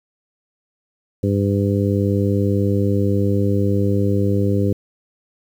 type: harmonic tone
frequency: 100.2 Hz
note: G2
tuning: 38 cents sharp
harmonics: 1 / 2 / 3 / 4 / 5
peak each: -18 / -21 / -23 / -24 / -25 dBFS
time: 1.23-4.73 s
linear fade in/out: 5 ms
effects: 8-bit